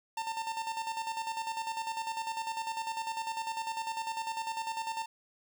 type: tone with tremolo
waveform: 45% pulse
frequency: 900 Hz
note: A5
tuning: 39 cents sharp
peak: -32 dBFS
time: 0.17-5.06 s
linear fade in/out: 5 ms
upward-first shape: square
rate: 10 Hz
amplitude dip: 55%
effects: none